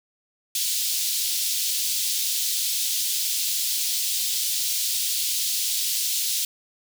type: high-pass noise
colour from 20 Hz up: pink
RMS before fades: -25 dBFS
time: 0.55-6.45 s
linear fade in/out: 2 ms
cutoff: 3500 Hz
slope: 24 dB/octave
effects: none